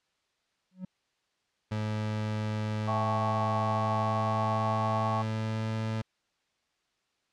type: tone with exponential growth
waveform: triangle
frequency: 185 Hz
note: F#3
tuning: in tune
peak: -30 dBFS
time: 0.71-0.85 s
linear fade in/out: 5 ms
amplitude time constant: 29 ms
type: tone with pitch glide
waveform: 30% pulse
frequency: 107.4 to 110.61 Hz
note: A2 to A2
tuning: -41 to +10 cents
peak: -27 dBFS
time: 1.71-6.02 s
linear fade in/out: 10 ms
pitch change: +51 cents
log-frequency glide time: 3.66-5.75 s
type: chord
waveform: sine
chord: A dominant seventh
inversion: second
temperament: equal with one note detuned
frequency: 659.3 / 784 / 865.9 / 1108.7 Hz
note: E5 / G5 / A5 / C#6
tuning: 0 / 0 / -28 / 0 cents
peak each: -34 / -35 / -35 / -32 dBFS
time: 2.87-5.23 s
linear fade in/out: 20 ms
effects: white hiss -75 dBFS RMS until 7.32 s + low-pass 5000 Hz 12 dB/octave